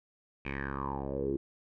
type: tone with low-pass filter sweep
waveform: 10% pulse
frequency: 68.6 Hz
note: C#2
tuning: 17 cents flat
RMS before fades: -35 dBFS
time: 0.45-1.37 s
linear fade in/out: 5 ms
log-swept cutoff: 2500 to 340 Hz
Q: 6.9
effects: none